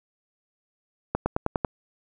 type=accelerating click train; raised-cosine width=1 ms; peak=-9 dBFS; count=6; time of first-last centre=1.15-1.648 s; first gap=110 ms; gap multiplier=0.95; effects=none